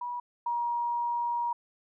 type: tone pair in turn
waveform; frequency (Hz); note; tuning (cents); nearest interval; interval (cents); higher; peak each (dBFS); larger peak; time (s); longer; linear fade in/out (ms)
sine; 970 / 950.6; B5 / A#5; -31 / +34; unison; 35; first; -32 / -27; second; 0.01-0.2 / 0.46-1.53; second; 5
effects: none